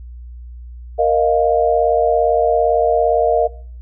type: chord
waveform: sine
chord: Bb suspended fourth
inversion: none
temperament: just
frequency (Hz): 466.2 / 621.6 / 699.2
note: Bb4 / Eb5 / F5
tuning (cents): 0 / -2 / +2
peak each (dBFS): -16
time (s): 0.98-3.48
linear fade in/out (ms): 20
effects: noise-tail reverb RT60 0.5 s tail -21 dB re dry + added 60 Hz sine -31 dBFS peak until 3.81 s